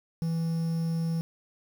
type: tone with quantisation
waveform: triangle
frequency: 164.81 Hz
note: E3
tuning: in tune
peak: -24 dBFS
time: 0.22-1.21 s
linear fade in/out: 0 ms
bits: 8
effects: none